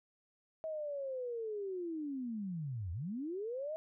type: linear two-way sweep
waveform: sine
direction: down then up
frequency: 644 to 79.2 to 644 Hz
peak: -37 dBFS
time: 0.64-3.76 s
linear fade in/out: 0 ms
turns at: 2.92 s
effects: none